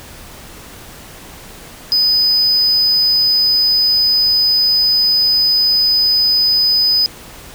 triangle tone, 5000 Hz, D#8, 8 cents sharp, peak -9 dBFS, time 1.92-7.06 s, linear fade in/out 0 ms, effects pink hiss -36 dBFS RMS until 7.54 s

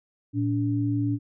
sine tone pair together, 113.8 / 287.7 Hz, A#2 / D4, -41 / -36 cents, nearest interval octave + major third, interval 1605 cents, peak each -25 dBFS, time 0.33-1.19 s, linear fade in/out 50 ms, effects none

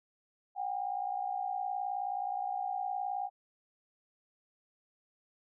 sine tone pair together, 740 / 799.2 Hz, F#5 / G5, 0 / +33 cents, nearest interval minor second, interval 133 cents, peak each -36 / -35 dBFS, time 0.55-3.3 s, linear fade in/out 50 ms, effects none

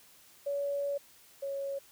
sine tone pair in turn, 566 / 553.7 Hz, C#5 / C#5, +36 / -2 cents, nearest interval unison, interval 38 cents, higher first, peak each -30 / -33 dBFS, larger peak first, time 0.46-0.98 / 1.42-1.79 s, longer first, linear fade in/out 10 ms, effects white hiss -59 dBFS RMS until 1.91 s

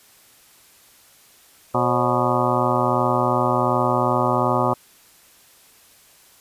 harmonic tone with a mistuned harmonic, 122.7 Hz, B2, 11 cents flat, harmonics 1 / 2 / 3 / 4 / 5 / 6 / 7 / 8 / 9 / 10, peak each -26 / -26 / -26 / -26 / -26 / -26 / -26 / -26 / -26 / -26 dBFS, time 1.74-4.74 s, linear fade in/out 10 ms, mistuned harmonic 4, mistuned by +140 cents, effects white hiss -52 dBFS RMS until 6.4 s + resampled to 32000 Hz

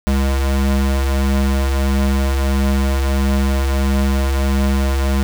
square tone pair together, 67.79 / 204.9 Hz, C#2 / G#3, -38 / -23 cents, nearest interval octave + perfect fifth, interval 1915 cents, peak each -15 / -23 dBFS, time 0.07-5.23 s, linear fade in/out 0 ms, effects 7-bit

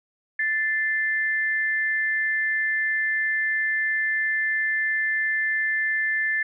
sine tone pair together, 1760 / 2083 Hz, A6 / C7, 0 / -8 cents, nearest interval minor third, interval 292 cents, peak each -22 / -28 dBFS, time 0.39-6.43 s, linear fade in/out 5 ms, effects none

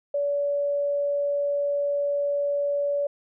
sine tone, 572 Hz, D5, 46 cents flat, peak -22 dBFS, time 0.14-3.07 s, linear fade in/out 5 ms, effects none

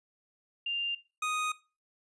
sine / 25% pulse tone pair in turn, 2794 / 1244.6 Hz, F7 / D#6, 0 / 0 cents, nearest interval octave + major second, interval 1400 cents, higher first, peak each -30 / -26 dBFS, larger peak second, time 0.66-0.95 / 1.22-1.52 s, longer second, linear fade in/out 5 ms, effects noise-tail reverb RT60 0.3 s tail -18 dB re dry + resampled to 24000 Hz

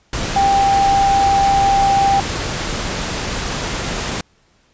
sine tone in noise, 790 Hz, G5, 13 cents sharp, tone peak -11 dBFS, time 0.36-2.2 s, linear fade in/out 2 ms, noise pink, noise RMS -22 dBFS, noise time 0.13-4.21 s, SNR +8 dB, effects pink hiss -57 dBFS RMS until 4.73 s + resampled to 16000 Hz

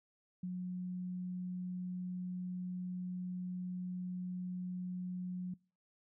sine tone, 181.3 Hz, F#3, 35 cents flat, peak -37 dBFS, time 0.43-5.54 s, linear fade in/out 5 ms, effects noise-tail reverb RT60 0.4 s tail -25 dB re dry

